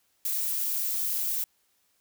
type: noise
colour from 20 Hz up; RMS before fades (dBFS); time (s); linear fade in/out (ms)
violet; -29; 0.25-1.44; 2
effects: white hiss -70 dBFS RMS until 2 s